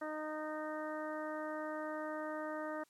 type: harmonic tone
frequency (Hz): 308.1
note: D#4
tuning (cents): -17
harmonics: 1 / 2 / 3 / 4 / 5 / 6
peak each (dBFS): -44 / -42 / -48 / -47 / -50 / -51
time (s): 0.01-2.84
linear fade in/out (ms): 10
effects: white hiss -72 dBFS RMS until 2.89 s + low-pass 12000 Hz 12 dB/octave